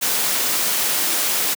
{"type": "noise", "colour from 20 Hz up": "white", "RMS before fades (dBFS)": -20, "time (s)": [0.01, 1.55], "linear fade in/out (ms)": 20, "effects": ["high-pass 200 Hz 12 dB/octave"]}